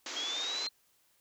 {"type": "band-pass noise", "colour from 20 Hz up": "white", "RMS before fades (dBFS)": -41, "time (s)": [0.06, 0.67], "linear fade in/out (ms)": 2, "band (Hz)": [250, 7000], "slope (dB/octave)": 96}
{"type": "linear sweep", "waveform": "sine", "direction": "up", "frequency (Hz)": [3233, 4186], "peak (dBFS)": -34, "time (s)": [0.16, 0.69], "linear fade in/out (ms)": 10}
{"effects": ["white hiss -70 dBFS RMS until 1.2 s"]}